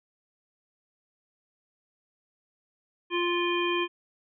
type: harmonic tone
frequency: 349.2 Hz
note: F4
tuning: in tune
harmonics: 1 / 3 / 5 / 7 / 9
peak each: -27 / -31 / -37 / -32 / -34 dBFS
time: 3.1-3.88 s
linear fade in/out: 50 ms
effects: none